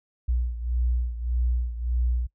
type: beating tone pair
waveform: sine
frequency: 60 / 61.7 Hz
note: B1 / B1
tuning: -49 / -1 cents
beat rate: 1.7 Hz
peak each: -24 / -29 dBFS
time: 0.28-2.27 s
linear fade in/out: 10 ms
effects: noise-tail reverb RT60 0.1 s tail -21 dB re dry